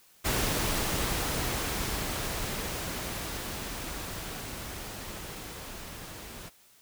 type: noise with level ramp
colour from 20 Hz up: pink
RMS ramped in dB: -28 to -44 dBFS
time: 0.24-6.5 s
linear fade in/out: 20 ms
effects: white hiss -60 dBFS RMS until 6.81 s